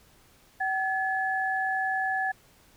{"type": "tone pair together", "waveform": "sine", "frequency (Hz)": [761.7, 1710], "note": ["G5", "A6"], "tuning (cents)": [-50, -50], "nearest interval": "octave + major second", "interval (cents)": 1400, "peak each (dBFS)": -28, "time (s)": [0.6, 2.32], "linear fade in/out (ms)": 10, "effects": ["pink hiss -59 dBFS RMS until 2.76 s"]}